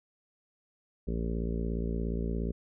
harmonic tone, 57.1 Hz, A#1, 35 cents flat, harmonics 1 / 2 / 3 / 4 / 5 / 6 / 7 / 8 / 9 / 10, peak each -32 / -43 / -36 / -38 / -44 / -46 / -40 / -44 / -52 / -53 dBFS, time 1.07-2.52 s, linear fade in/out 10 ms, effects none

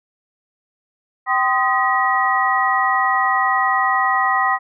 sine tone cluster, 774 / 1036 / 1246 / 1917 Hz, G5 / C6 / D#6 / A#6, -22 / -17 / +2 / +48 cents, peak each -20 dBFS, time 1.26-4.59 s, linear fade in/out 50 ms, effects none

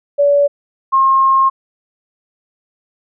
sine tone pair in turn, 572 / 1071.1 Hz, D5 / C6, -46 / +40 cents, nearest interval major seventh, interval 1086 cents, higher second, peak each -8 dBFS, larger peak neither, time 0.18-0.48 / 0.92-1.5 s, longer second, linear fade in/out 20 ms, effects none

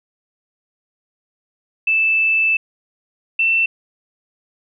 sine tone pair in turn, 2637 / 2680 Hz, E7 / E7, 0 / +28 cents, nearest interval unison, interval 28 cents, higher second, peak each -13 dBFS, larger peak neither, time 1.87-2.57 / 3.39-3.66 s, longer first, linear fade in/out 5 ms, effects none

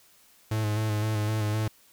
45% pulse tone with vibrato, 107.3 Hz, A2, 43 cents flat, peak -25 dBFS, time 0.51-1.68 s, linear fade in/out 5 ms, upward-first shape square, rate 3.9 Hz, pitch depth 28 cents each way, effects white hiss -59 dBFS RMS until 1.92 s

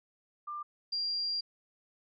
sine tone pair in turn, 1192 / 4768 Hz, D6 / D8, +25 / +25 cents, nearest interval 2 octaves, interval 2400 cents, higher second, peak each -36 / -30 dBFS, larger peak second, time 0.47-0.63 / 0.92-1.41 s, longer second, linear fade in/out 10 ms, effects MP3 64 kbps

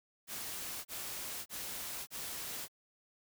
white noise bursts, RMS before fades -42 dBFS, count 4, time 0.27-2.683 s, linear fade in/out 50 ms, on 580 ms, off 31 ms, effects none

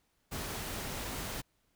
pink noise, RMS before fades -39 dBFS, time 0.31-1.42 s, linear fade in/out 20 ms, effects pink hiss -75 dBFS RMS until 1.75 s

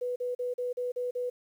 sine tone bursts, 493.9 Hz, B4, in tune, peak -29 dBFS, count 7, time 0.01-1.3 s, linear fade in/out 10 ms, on 150 ms, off 40 ms, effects 10-bit

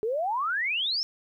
sine exponential sweep, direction up, 415.3 to 5510 Hz, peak -25 dBFS, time 0.03-1.03 s, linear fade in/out 0 ms, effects 11-bit

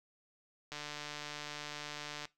click train, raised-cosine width 0.2 ms, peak -25 dBFS, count 228, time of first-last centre 0.72-2.254 s, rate 148 Hz, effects noise-tail reverb RT60 0.2 s tail -20 dB re dry

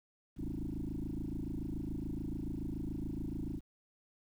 sine tone with frequency modulation, 164.7 Hz, E3, 1 cent flat, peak -35 dBFS, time 0.36-3.61 s, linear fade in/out 50 ms, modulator 27 Hz, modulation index 5.9, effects tanh soft clip ceiling -32 dBFS + 11-bit

